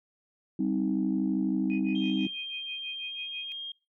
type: chord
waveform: sine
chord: C minor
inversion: second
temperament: equal with one note detuned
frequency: 196 / 261.6 / 314 Hz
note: G3 / C4 / Eb4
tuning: 0 / 0 / +16 cents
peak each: -29 dBFS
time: 0.59-2.27 s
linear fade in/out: 5 ms
type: tone with tremolo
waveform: sine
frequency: 2493 Hz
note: D#7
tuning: 3 cents sharp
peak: -36 dBFS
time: 1.7-3.52 s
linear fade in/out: 0 ms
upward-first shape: sine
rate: 6.1 Hz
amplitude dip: 100%
type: tone with pitch glide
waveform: sine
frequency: 3186 to 3225 Hz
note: G7 to G7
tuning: +27 to +48 cents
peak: -35 dBFS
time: 1.95-3.72 s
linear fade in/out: 5 ms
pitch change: +21 cents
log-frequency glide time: 2.99-3.18 s
effects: noise-tail reverb RT60 0.3 s tail -25 dB re dry + tanh soft clip ceiling -17 dBFS

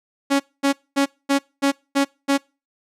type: tone bursts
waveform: sawtooth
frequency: 278 Hz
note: C#4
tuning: 5 cents sharp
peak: -11 dBFS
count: 7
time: 0.3-2.38 s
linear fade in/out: 20 ms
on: 100 ms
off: 230 ms
effects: noise-tail reverb RT60 0.3 s tail -25 dB re dry + low-pass 10000 Hz 12 dB/octave

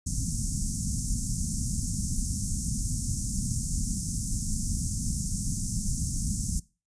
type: band-stop noise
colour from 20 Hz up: pink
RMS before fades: -29 dBFS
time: 0.06-6.6 s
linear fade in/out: 10 ms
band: 240 to 5800 Hz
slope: 48 dB/octave
effects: noise-tail reverb RT60 0.3 s tail -20 dB re dry + resampled to 22050 Hz

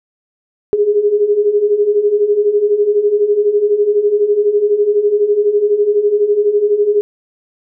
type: beating tone pair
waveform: sine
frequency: 405.1 / 417.1 Hz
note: G#4 / G#4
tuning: -43 / +7 cents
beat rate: 12 Hz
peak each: -16 / -11 dBFS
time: 0.73-7.01 s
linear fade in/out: 0 ms
effects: none

